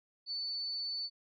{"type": "tone", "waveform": "sine", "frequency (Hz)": 4492, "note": "C#8", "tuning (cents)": 22, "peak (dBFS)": -35, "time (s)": [0.26, 1.1], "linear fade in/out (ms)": 50, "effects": []}